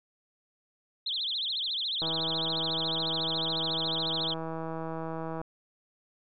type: tone with vibrato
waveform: sine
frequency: 3604 Hz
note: A7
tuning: 41 cents sharp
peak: -29 dBFS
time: 1.06-4.34 s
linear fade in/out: 5 ms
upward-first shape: triangle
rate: 14 Hz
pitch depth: 300 cents each way
type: click train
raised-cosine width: 1 ms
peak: -23 dBFS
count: 551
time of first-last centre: 2.02-5.415 s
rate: 162 Hz
effects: none